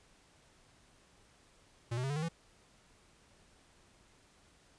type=tone with pitch steps; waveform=square; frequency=117.7 / 126.15 / 135.2 / 144.91 / 155.31 / 166.45 Hz; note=A#2 / B2 / C#3 / D3 / D#3 / E3; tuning=+17 / +37 / -43 / -23 / -3 / +17 cents; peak=-34 dBFS; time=1.91-2.288 s; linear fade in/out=10 ms; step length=63 ms; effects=pink hiss -65 dBFS RMS until 4.78 s + resampled to 22050 Hz